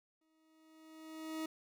40% pulse tone with exponential growth, 316.9 Hz, D#4, 32 cents sharp, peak -36 dBFS, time 0.21-1.46 s, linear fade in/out 5 ms, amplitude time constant 270 ms, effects none

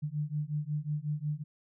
sine beating tone pair, 146.83 / 152.33 Hz, D3 / D#3, 0 / -36 cents, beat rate 5.5 Hz, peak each -34 / -34 dBFS, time 0.02-1.44 s, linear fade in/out 20 ms, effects none

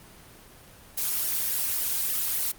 blue noise with flanger, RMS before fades -27 dBFS, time 0.97-2.52 s, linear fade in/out 10 ms, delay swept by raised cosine 0.81 to 3.61 ms, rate 3.5 Hz, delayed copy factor -0.7, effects pink hiss -50 dBFS RMS until 2.58 s + Opus 24 kbps

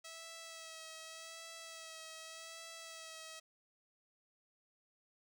5% pulse tone with vibrato, 650 Hz, E5, 24 cents flat, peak -37 dBFS, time 0.04-3.4 s, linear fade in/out 10 ms, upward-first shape sine, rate 0.85 Hz, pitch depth 22 cents each way, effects none

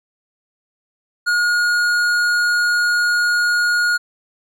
sine tone with tanh clipping, 1436 Hz, F6, 48 cents sharp, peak -16 dBFS, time 1.26-3.98 s, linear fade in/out 20 ms, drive 13 dB, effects none

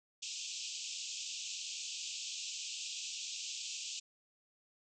white band-pass noise, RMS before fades -43 dBFS, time 0.22-4 s, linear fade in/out 10 ms, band 2500 to 7600 Hz, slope 96 dB/octave, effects none

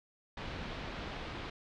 pink low-pass noise, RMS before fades -42 dBFS, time 0.37-1.5 s, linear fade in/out 5 ms, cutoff 4000 Hz, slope 24 dB/octave, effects none

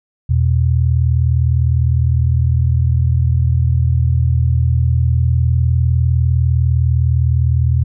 sine tone pair together, 82.41 / 122.24 Hz, E2 / B2, 0 / -17 cents, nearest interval perfect fifth, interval 683 cents, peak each -13 / -14 dBFS, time 0.29-7.84 s, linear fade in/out 10 ms, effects none

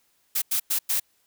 blue noise bursts at uneven times, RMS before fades -24 dBFS, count 4, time 0.35-0.42 / 0.51-0.6 / 0.7-0.79 / 0.89-1 s, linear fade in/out 10 ms, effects white hiss -67 dBFS RMS until 1.26 s

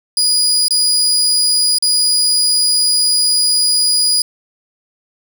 30% pulse tone with dropouts, 4908 Hz, D#8, 25 cents flat, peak -8 dBFS, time 0.17-4.22 s, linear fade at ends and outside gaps 2 ms, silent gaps 0.683-0.707 / 1.785-1.824 s, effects none

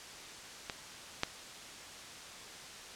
clicks, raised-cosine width 0.2 ms, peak -19 / -12 dBFS, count 2, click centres 0.698 / 1.234 s, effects white hiss -48 dBFS RMS until 2.95 s + low-pass 7000 Hz 12 dB/octave

